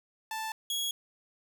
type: tone pair in turn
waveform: sawtooth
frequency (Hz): 881 / 3326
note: A5 / G#7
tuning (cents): +2 / +2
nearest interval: octave + major seventh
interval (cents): 2300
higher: second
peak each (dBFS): -30 / -27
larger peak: second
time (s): 0.31-0.52 / 0.7-0.91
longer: neither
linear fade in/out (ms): 2
effects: 11-bit